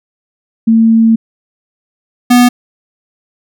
sine / square tone pair in turn, 225.5 / 245.3 Hz, A3 / B3, +43 / -12 cents, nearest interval minor second, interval 145 cents, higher second, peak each -4 dBFS, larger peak neither, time 0.67-1.16 / 2.3-2.49 s, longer first, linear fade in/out 10 ms, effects none

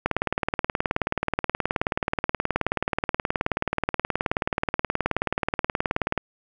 click train, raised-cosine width 0.5 ms, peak -7 dBFS, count 116, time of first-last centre 0.06-6.177 s, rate 18.8 Hz, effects none

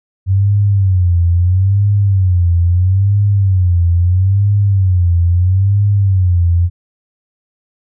sine tone with vibrato, 93.6 Hz, F#2, 20 cents sharp, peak -8 dBFS, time 0.26-6.7 s, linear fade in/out 50 ms, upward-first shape sine, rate 0.76 Hz, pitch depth 150 cents each way, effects none

